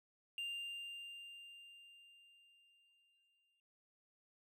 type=tone with exponential decay; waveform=triangle; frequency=2794 Hz; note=F7; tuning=in tune; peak=-38 dBFS; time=0.38-3.6 s; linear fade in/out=1 ms; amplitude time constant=700 ms; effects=none